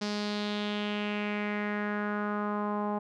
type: tone with low-pass filter sweep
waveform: sawtooth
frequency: 207.7 Hz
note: G#3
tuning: in tune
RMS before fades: -32 dBFS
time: 0.01-2.99 s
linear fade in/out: 10 ms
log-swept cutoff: 5100 to 910 Hz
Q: 3.2
effects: none